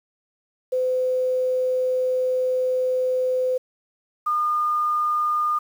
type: tone pair in turn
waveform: sine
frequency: 510 / 1215.3 Hz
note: C5 / D#6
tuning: -44 / -41 cents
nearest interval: octave + minor third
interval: 1503 cents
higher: second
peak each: -19 dBFS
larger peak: neither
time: 0.72-3.58 / 4.26-5.59 s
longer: first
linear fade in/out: 10 ms
effects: 8-bit